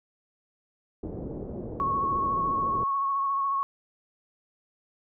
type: low-pass noise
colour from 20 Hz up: white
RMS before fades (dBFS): -36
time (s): 1.03-2.84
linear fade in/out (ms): 5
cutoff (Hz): 470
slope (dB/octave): 24
type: tone with vibrato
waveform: sine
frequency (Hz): 1102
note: C#6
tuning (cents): -11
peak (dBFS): -24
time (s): 1.8-3.63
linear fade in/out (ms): 0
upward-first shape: sine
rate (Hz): 14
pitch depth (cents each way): 26
effects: none